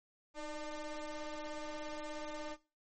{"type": "ring-modulated tone", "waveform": "25% pulse", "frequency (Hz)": 301.4, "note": "D4", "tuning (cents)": 45, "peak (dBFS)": -34, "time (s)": [0.34, 2.57], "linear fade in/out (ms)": 50, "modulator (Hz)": 293, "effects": ["noise-tail reverb RT60 0.3 s tail -17 dB re dry", "MP3 32 kbps"]}